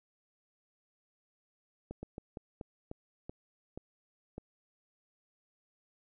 slowing click train, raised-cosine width 2 ms, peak -28 dBFS, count 9, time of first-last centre 1.91-4.381 s, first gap 120 ms, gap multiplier 1.26, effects none

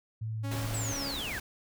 sine tone with vibrato, 110 Hz, A2, in tune, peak -32 dBFS, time 0.21-0.93 s, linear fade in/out 10 ms, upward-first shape sine, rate 3.3 Hz, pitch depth 9 cents each way
sawtooth tone with tremolo, 277.2 Hz, C#4, in tune, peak -34 dBFS, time 0.43-1.23 s, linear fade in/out 20 ms, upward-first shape square, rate 2.2 Hz, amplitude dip 55%
pink noise, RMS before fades -39 dBFS, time 0.51-1.4 s, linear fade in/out 5 ms
sine linear sweep, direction down, 8070 to 1480 Hz, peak -35 dBFS, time 0.74-1.39 s, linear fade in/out 5 ms
effects none

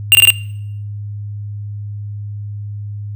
square tone bursts, 2787 Hz, F7, 4 cents flat, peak -4 dBFS, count 4, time 0.12-0.303 s, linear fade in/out 0 ms, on 30 ms, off 21 ms, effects noise-tail reverb RT60 0.7 s tail -21 dB re dry + added 103 Hz sine -23 dBFS peak until 3.15 s

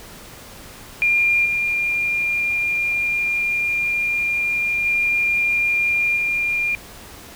sine tone with level steps, 2402 Hz, D7, 38 cents sharp, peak -14 / -18 / -16 / -18 dBFS, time 1.02-6.75 s, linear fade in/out 0 ms, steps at 1.45 / 4.85 / 6.16 s, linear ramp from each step 10 ms, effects pink hiss -40 dBFS RMS until 7.35 s

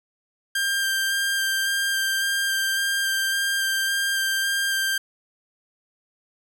sawtooth tone with vibrato, 1588 Hz, G6, 22 cents sharp, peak -18 dBFS, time 0.55-4.98 s, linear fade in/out 5 ms, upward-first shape square, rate 1.8 Hz, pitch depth 9 cents each way, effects none

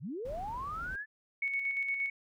sine linear sweep, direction up, 103.83 to 1760 Hz, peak -36 dBFS, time 0-1.06 s, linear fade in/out 50 ms
brown noise, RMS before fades -46 dBFS, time 0.25-0.96 s, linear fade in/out 5 ms
sine tone with tremolo, 2217 Hz, C#7, in tune, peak -29 dBFS, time 1.42-2.1 s, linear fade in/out 5 ms, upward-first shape square, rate 8.6 Hz, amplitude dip 40%
effects none

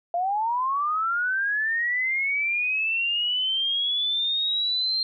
sine linear sweep, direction up, 678 to 4186 Hz, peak -22 dBFS, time 0.14-5.03 s, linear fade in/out 2 ms, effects none

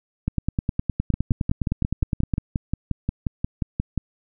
two click trains, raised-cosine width 5 ms, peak -10 / -9 dBFS, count 17 / 21, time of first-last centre 1.14-3.977 / 0.28-2.338 s, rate 5.64 / 9.72 Hz, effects none

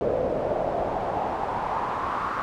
brown noise with band-pass filter sweep, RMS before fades -27 dBFS, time 0.01-2.42 s, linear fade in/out 0 ms, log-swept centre 520 to 1200 Hz, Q 3.8, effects none

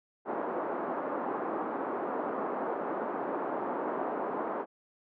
pink band-pass noise, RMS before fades -34 dBFS, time 0.25-4.66 s, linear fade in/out 50 ms, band 280 to 1200 Hz, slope 24 dB/octave, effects none

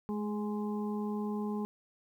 harmonic tone with a mistuned harmonic, 208.4 Hz, G#3, 6 cents sharp, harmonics 1 / 2 / 4 / 5, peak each -33 / -39 / -45 / -47 dBFS, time 0.09-1.65 s, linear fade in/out 0 ms, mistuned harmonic 1, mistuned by +17 cents, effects 11-bit

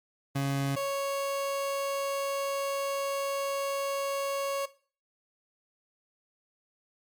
30% pulse tone pair in turn, 138.5 / 554 Hz, C#3 / C#5, -1 / -1 cents, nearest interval 2 octaves, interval 2400 cents, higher second, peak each -24 / -26 dBFS, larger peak first, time 0.35-0.76 / 0.76-4.66 s, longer second, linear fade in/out 10 ms, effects noise-tail reverb RT60 0.4 s tail -17 dB re dry + MP3 96 kbps

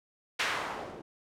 blue noise with low-pass filter sweep, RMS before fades -35 dBFS, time 0.39-1.02 s, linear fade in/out 10 ms, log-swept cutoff 2400 to 360 Hz, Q 1.1, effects none

